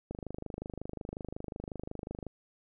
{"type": "click train", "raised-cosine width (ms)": 2, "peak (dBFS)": -25, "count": 56, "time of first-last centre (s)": [0.11, 2.267], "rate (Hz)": 25.5, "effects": []}